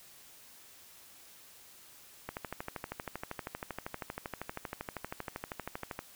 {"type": "click train", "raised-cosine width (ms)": 0.5, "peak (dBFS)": -22, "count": 48, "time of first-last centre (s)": [2.29, 5.991], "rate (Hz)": 12.7, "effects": ["white hiss -56 dBFS RMS until 6.15 s"]}